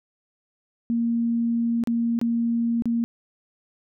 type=tone with dropouts; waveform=sine; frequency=233.1 Hz; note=A#3; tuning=in tune; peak=-20 dBFS; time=0.9-3.04 s; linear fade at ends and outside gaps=0 ms; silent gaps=1.838-1.873 / 2.19-2.214 / 2.822-2.856 s; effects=none